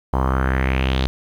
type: tone with low-pass filter sweep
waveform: sawtooth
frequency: 65.41 Hz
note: C2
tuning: in tune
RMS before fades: -19 dBFS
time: 0.13-1.07 s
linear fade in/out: 0 ms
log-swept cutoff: 930 to 4000 Hz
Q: 3.8
effects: 8-bit